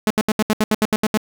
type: tone bursts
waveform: sawtooth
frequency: 214.9 Hz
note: A3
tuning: 41 cents flat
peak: -10 dBFS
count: 11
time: 0.07-1.174 s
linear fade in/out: 0 ms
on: 34 ms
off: 73 ms
effects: none